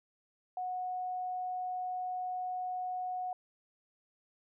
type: tone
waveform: sine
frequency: 733 Hz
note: F#5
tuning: 16 cents flat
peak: -34 dBFS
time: 0.57-3.33 s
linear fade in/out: 2 ms
effects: none